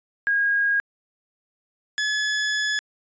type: tone pair in turn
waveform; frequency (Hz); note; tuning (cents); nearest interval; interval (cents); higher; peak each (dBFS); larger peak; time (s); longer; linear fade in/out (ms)
sine / sawtooth; 1634 / 1707.3; G#6 / G#6; -29 / +47; minor second; 76; second; -18; neither; 0.27-0.8 / 1.98-2.79; second; 0
effects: resampled to 16000 Hz